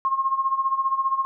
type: tone with tremolo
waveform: sine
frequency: 1073 Hz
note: C6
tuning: 43 cents sharp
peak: -17 dBFS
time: 0.05-1.25 s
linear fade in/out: 0 ms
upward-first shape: sine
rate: 15 Hz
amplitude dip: 75%
effects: none